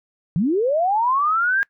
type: linear sweep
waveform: sine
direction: up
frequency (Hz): 148.4 to 1640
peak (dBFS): -16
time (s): 0.36-1.63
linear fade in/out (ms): 0
effects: noise-tail reverb RT60 0.1 s tail -23 dB re dry